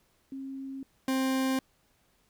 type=tone pair in turn; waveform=sine / 40% pulse; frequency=269.2 / 263.5 Hz; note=C4 / C4; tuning=+49 / +12 cents; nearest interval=unison; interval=37 cents; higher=first; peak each=-36 / -25 dBFS; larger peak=second; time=0.32-0.83 / 1.08-1.59 s; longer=neither; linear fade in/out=2 ms; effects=pink hiss -69 dBFS RMS until 2.29 s